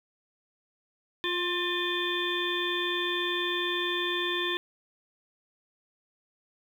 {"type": "harmonic tone with a mistuned harmonic", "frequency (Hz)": 351.6, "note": "F4", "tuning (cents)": 12, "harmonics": [1, 3, 5, 7, 9, 10], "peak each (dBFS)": [-32, -36, -33, -38, -38, -32], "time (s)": [1.24, 4.57], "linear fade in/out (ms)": 0, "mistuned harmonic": 5, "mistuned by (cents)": 26, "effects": ["9-bit"]}